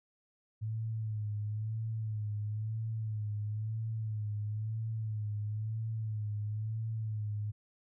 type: tone with vibrato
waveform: sine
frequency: 108.1 Hz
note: A2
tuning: 30 cents flat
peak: -33 dBFS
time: 0.61-7.52 s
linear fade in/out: 20 ms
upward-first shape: sine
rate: 1 Hz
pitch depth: 58 cents each way
effects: none